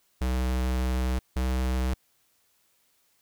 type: tone pair in turn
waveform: square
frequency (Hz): 63.4 / 63.8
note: B1 / C2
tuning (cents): +46 / -43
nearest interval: unison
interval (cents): 11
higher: second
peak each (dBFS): -25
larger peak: neither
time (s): 0.21-1.19 / 1.36-1.94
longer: first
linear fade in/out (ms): 5
effects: white hiss -68 dBFS RMS until 3.21 s